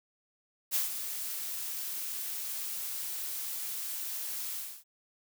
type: noise with ADSR envelope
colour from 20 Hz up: blue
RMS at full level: -28 dBFS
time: 0.71-4.84 s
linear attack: 40 ms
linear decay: 140 ms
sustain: -9 dB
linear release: 290 ms
effects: none